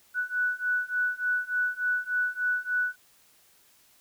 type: beating tone pair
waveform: sine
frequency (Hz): 1480 / 1483.4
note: F#6 / F#6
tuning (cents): 0 / +4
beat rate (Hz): 3.4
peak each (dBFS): -29 / -28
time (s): 0.14-2.96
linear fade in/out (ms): 50
effects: white hiss -61 dBFS RMS until 4 s